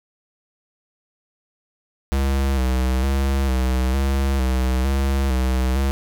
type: tone with vibrato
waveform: square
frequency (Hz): 66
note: C2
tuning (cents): +16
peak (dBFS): -18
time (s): 2.12-5.91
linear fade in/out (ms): 0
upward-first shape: square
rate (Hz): 1.1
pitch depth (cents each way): 50
effects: none